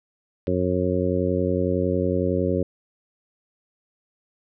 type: harmonic tone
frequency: 90.9 Hz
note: F#2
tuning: 30 cents flat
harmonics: 1 / 2 / 3 / 4 / 5 / 6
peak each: -27 / -27 / -27 / -27 / -27 / -27 dBFS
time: 0.47-2.63 s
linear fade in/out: 5 ms
type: click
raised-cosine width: 0.3 ms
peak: -25 dBFS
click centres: 0.471 s
effects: none